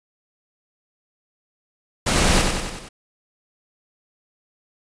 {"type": "noise with echo", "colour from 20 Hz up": "pink", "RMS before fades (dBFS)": -19, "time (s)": [2.06, 2.42], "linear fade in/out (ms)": 10, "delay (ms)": 94, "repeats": 5, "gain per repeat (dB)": -4, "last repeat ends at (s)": 2.89, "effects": ["resampled to 22050 Hz"]}